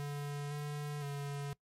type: tone with pitch steps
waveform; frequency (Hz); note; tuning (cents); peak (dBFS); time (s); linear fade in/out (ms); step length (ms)
square; 144.3 / 146.8 / 142.2; D3 / D3 / C#3; -30 / 0 / +45; -38; 0-1.53; 0; 510
effects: noise-tail reverb RT60 0.1 s tail -21 dB re dry + MP3 64 kbps